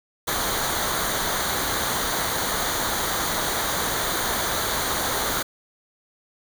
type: noise with comb filter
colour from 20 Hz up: pink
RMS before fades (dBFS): -25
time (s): 0.27-5.43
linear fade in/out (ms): 10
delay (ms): 0.38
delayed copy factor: -0.65
effects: none